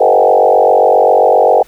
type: tone with frequency modulation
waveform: sine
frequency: 622.3 Hz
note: D#5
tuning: in tune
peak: -5 dBFS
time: 0-1.63 s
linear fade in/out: 10 ms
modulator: 47.5 Hz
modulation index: 4
effects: pink hiss -45 dBFS RMS until 1.67 s